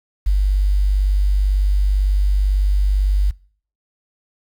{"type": "tone with quantisation", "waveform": "sine", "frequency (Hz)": 49, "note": "G1", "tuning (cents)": 0, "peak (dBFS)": -12, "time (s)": [0.26, 3.31], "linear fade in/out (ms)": 10, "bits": 7, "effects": ["noise-tail reverb RT60 0.5 s tail -24 dB re dry"]}